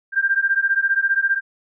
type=beating tone pair; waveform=sine; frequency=1581 / 1596 Hz; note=G6 / G6; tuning=+14 / +31 cents; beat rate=15 Hz; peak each=-19 dBFS; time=0.12-1.41 s; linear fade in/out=50 ms; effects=none